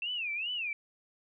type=tone with vibrato; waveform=sine; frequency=2637 Hz; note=E7; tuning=in tune; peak=-32 dBFS; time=0.02-0.73 s; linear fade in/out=2 ms; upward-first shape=sine; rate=2.5 Hz; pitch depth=220 cents each way; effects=none